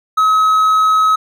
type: tone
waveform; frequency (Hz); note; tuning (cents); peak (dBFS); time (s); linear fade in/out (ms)
triangle; 1279; D#6; +47; -7; 0.17-1.16; 10
effects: none